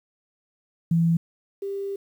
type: tone pair in turn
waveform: sine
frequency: 166.8 / 396 Hz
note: E3 / G4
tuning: +21 / +18 cents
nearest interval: octave + minor third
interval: 1497 cents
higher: second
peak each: -17 / -27 dBFS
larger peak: first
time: 0.91-1.17 / 1.62-1.96 s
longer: second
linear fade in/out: 5 ms
effects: 9-bit